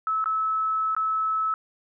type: tone with dropouts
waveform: sine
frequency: 1300 Hz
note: E6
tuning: 24 cents flat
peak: -22 dBFS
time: 0.07-1.54 s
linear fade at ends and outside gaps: 1 ms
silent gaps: 0.242-0.258 / 0.949-0.965 s
effects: none